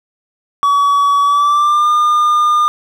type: tone with pitch glide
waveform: triangle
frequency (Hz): 1135 to 1209.5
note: C#6 to D#6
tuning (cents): +41 to -49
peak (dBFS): -7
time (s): 0.63-2.68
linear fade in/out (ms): 0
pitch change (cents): +110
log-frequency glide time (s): 1.22-1.9
effects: none